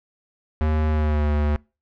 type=tone with pitch glide; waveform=square; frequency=77.4 to 74.16 Hz; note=D#2 to D2; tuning=-9 to +17 cents; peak=-19 dBFS; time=0.61-1.56 s; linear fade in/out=0 ms; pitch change=-74 cents; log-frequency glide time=0.89-1.3 s; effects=noise-tail reverb RT60 0.3 s tail -25 dB re dry + low-pass 2000 Hz 12 dB/octave